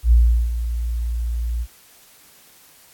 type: tone with ADSR envelope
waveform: sine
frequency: 58.27 Hz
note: A#1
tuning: in tune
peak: -8 dBFS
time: 0.03-1.67 s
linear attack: 86 ms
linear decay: 380 ms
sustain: -12 dB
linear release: 54 ms
effects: white hiss -50 dBFS RMS until 2.93 s + AAC 64 kbps